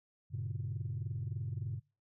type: chord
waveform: sine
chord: G diminished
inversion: none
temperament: just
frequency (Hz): 98 / 117.6 / 141.12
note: G2 / Bb2 / Db3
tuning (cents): 0 / +16 / +31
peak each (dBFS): -39 / -39 / -40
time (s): 0.3-1.81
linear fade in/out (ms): 50
effects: noise-tail reverb RT60 0.3 s tail -22 dB re dry + tanh soft clip ceiling -30 dBFS